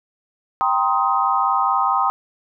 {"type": "chord", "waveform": "sine", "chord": "C minor seventh", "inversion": "second", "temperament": "just", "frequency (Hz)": [784.9, 941.9, 1046.5, 1255.8], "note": ["G5", "Bb5", "C6", "Eb6"], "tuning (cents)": [2, 18, 0, 16], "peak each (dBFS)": [-21, -23, -21, -20], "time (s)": [0.61, 2.1], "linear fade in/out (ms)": 0, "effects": []}